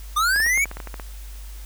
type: linear sweep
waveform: square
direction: up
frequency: 1174.7 to 2307 Hz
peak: -18 dBFS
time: 0.16-0.65 s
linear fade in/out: 10 ms
type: clicks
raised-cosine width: 0.5 ms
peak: -19 dBFS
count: 11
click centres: 0.361 / 0.402 / 0.464 / 0.576 / 0.656 / 0.714 / 0.77 / 0.802 / 0.873 / 0.942 / 0.998 s
effects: added 50 Hz sine -34 dBFS peak until 1.65 s + white hiss -47 dBFS RMS until 1.65 s